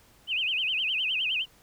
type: tone with vibrato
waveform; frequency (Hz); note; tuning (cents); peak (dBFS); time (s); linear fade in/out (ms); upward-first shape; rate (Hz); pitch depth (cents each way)
sine; 2794; F7; 0; -25; 0.27-1.46; 50; sine; 9.7; 210
effects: pink hiss -59 dBFS RMS until 1.62 s